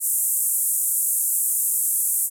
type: band-pass noise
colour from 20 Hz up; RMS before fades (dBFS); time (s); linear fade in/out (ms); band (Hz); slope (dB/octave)
pink; -22; 0-2.3; 50; 8000 to 14000; 48
effects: none